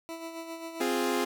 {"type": "tone with tremolo", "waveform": "20% pulse", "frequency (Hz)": 329.6, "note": "E4", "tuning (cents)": 0, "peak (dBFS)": -31, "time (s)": [0.09, 0.82], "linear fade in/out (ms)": 0, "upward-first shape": "sine", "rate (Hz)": 7.5, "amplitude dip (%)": 50}
{"type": "chord", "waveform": "sawtooth", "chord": "F minor", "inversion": "second", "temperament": "equal", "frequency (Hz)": [261.6, 349.2, 415.3], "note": ["C4", "F4", "Ab4"], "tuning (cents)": [0, 0, 0], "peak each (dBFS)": -27, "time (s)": [0.8, 1.25], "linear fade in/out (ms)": 10}
{"effects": []}